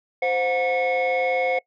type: tone cluster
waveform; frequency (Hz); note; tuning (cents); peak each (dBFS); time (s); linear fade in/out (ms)
sine; 520 / 722 / 2188; C5 / F#5 / C#7; -11 / -43 / -23; -21 / -23 / -24; 0.22-1.59; 5
effects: noise-tail reverb RT60 0.1 s tail -23 dB re dry + tanh soft clip ceiling -15 dBFS